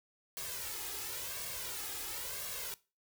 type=noise with flanger; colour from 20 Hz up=white; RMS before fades=-41 dBFS; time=0.37-2.74 s; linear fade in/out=0 ms; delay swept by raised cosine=1.8 to 2.43 ms; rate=0.95 Hz; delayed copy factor=+0.7; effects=noise-tail reverb RT60 0.3 s tail -20 dB re dry